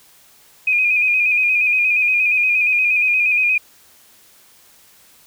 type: tone with vibrato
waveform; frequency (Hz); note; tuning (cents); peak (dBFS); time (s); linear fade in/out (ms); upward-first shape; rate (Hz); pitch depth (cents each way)
sine; 2469; D#7; -14; -13; 0.67-3.58; 5; square; 8.5; 37
effects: white hiss -50 dBFS RMS until 5.26 s